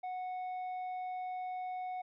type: tone with tanh clipping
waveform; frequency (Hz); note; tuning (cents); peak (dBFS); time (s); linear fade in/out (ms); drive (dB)
triangle; 736; F#5; -9; -38; 0.03-2.02; 10; 9
effects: none